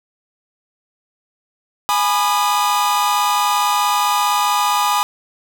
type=chord; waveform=45% pulse; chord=G# minor; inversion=none; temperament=equal with one note detuned; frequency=830.6 / 987.8 / 1218.2 Hz; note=G#5 / B5 / D#6; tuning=0 / 0 / -37 cents; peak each=-19 dBFS; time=1.89-5.03 s; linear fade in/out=0 ms; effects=none